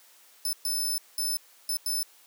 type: tone bursts at uneven times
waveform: 15% pulse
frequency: 5274 Hz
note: E8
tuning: in tune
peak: -21 dBFS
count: 5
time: 0.45-0.53 / 0.65-0.98 / 1.18-1.37 / 1.69-1.77 / 1.86-2.03 s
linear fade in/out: 2 ms
effects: white hiss -57 dBFS RMS until 2.26 s + high-pass 400 Hz 12 dB/octave